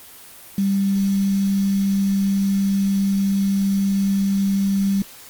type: tone with quantisation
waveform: sine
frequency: 196.7 Hz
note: G3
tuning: 6 cents sharp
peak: -16 dBFS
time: 0.58-5.02 s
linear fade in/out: 2 ms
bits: 6
effects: white hiss -42 dBFS RMS until 5.29 s + Opus 24 kbps